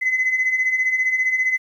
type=beating tone pair; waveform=sine; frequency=2020 / 2035 Hz; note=B6 / C7; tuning=+39 / -49 cents; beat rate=15 Hz; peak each=-23 / -17 dBFS; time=0.01-1.58 s; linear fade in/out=20 ms; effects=tanh soft clip ceiling -12 dBFS + 9-bit